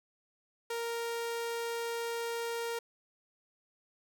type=tone; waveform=sawtooth; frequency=465.7 Hz; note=A#4; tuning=2 cents flat; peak=-30 dBFS; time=0.7-2.79 s; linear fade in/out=5 ms; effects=none